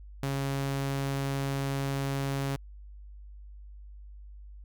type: tone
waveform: sawtooth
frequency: 137.6 Hz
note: C#3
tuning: 12 cents flat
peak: -25 dBFS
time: 0.23-2.56 s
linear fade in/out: 2 ms
effects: added 50 Hz sine -44 dBFS peak until 4.64 s